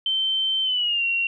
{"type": "tone with pitch glide", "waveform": "sine", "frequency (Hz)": [3100, 2746], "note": ["G7", "F7"], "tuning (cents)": [-20, -30], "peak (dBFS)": -20, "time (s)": [0.06, 1.27], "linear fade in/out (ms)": 2, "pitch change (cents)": -210, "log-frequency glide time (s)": [0.63, 1.04], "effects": []}